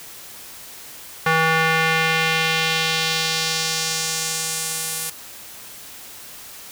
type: tone with band-pass filter sweep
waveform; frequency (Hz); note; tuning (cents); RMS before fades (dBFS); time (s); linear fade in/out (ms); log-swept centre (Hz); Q
square; 161.3; E3; -37; -21; 1.26-5.1; 5; 1500 to 11000; 1.3
effects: white hiss -39 dBFS RMS until 6.71 s